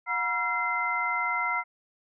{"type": "tone cluster", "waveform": "sine", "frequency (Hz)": [725, 960, 1362, 2070], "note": ["F#5", "B5", "F6", "C7"], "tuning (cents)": [-35, -49, -44, -19], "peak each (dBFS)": [-36, -31, -30, -29], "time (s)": [0.06, 1.64], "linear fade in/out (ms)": 50, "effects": []}